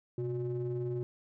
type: ring-modulated tone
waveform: triangle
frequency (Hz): 117.6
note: A#2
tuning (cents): +16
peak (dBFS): -27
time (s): 0.18-1.03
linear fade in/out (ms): 0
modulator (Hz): 245
effects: none